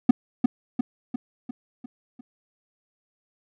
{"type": "tone with echo", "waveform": "triangle", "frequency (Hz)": 246.9, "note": "B3", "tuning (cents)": 0, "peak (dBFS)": -7, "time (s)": [0.09, 0.11], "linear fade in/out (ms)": 5, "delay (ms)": 350, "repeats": 6, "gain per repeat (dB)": -5, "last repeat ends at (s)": 2.21, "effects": []}